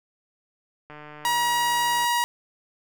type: click train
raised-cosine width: 0.5 ms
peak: -27 dBFS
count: 173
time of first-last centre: 0.9-2.047 s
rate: 150 Hz
type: tone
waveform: sawtooth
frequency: 956 Hz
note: A#5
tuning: 43 cents sharp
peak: -17 dBFS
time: 1.25-2.24 s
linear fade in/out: 0 ms
effects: none